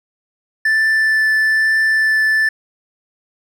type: tone with vibrato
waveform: triangle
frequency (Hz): 1760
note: A6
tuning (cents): 0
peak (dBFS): -10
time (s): 0.65-2.49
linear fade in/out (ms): 5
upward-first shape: triangle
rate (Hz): 1.1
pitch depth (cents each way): 8
effects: none